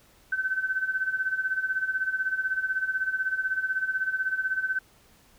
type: tone with tremolo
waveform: sine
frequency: 1531 Hz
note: G6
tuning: 41 cents flat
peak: -22 dBFS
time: 0.32-4.79 s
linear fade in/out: 5 ms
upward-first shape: sine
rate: 16 Hz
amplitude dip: 75%
effects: pink hiss -59 dBFS RMS until 5.38 s